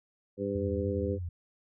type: harmonic tone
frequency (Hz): 100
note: G2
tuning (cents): +35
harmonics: 1 / 2 / 3 / 4 / 5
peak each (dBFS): -40 / -36 / -37 / -34 / -34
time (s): 0.37-1.19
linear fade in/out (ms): 50
type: tone with vibrato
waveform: sine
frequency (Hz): 87.31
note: F2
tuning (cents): 0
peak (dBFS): -33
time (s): 0.55-1.29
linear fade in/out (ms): 5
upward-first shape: sine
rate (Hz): 3.6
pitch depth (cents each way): 94
effects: none